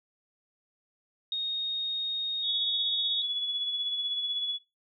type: tone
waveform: sine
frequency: 3721 Hz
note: A#7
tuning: 4 cents flat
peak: -27 dBFS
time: 1.32-3.22 s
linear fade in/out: 2 ms
type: tone with tremolo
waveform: sine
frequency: 3398 Hz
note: G#7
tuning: 39 cents sharp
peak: -27 dBFS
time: 2.42-4.59 s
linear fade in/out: 50 ms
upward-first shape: sine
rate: 16 Hz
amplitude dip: 40%
effects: noise-tail reverb RT60 0.2 s tail -17 dB re dry